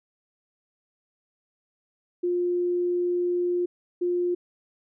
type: tone bursts at uneven times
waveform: sine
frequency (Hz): 353.6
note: F4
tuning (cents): +22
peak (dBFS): -22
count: 2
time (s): 2.23-3.66 / 4.01-4.35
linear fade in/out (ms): 10
effects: none